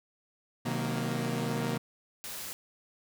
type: chord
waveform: sawtooth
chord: C half-diminished seventh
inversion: none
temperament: equal with one note detuned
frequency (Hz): 127.83 / 155.56 / 185 / 233.1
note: C3 / Eb3 / Gb3 / Bb3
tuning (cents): -40 / 0 / 0 / 0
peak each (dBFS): -31 / -32 / -35 / -30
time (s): 0.65-1.78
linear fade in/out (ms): 10
type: noise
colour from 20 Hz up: white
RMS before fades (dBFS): -40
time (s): 2.24-2.53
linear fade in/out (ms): 0
effects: none